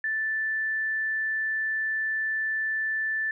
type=tone; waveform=sine; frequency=1760 Hz; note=A6; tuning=in tune; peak=-25 dBFS; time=0.04-3.31 s; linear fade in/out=2 ms; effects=none